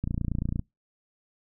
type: click train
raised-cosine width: 5 ms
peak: -16 dBFS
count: 17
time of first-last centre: 0.04-0.594 s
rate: 28.9 Hz
effects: noise-tail reverb RT60 0.2 s tail -26 dB re dry